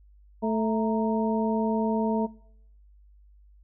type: harmonic tone with a mistuned harmonic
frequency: 220 Hz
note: A3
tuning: in tune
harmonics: 1 / 2 / 3 / 4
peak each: -26 / -29 / -31 / -32 dBFS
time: 0.42-2.27 s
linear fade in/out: 20 ms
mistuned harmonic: 4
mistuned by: +91 cents
effects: noise-tail reverb RT60 0.7 s tail -22 dB re dry + added 50 Hz sine -52 dBFS peak until 3.63 s